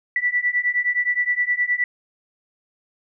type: beating tone pair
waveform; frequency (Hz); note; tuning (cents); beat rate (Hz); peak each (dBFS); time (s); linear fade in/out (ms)
sine; 1959 / 1968.6; B6 / B6; -15 / -6; 9.6; -22 / -21; 0.16-1.84; 2
effects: none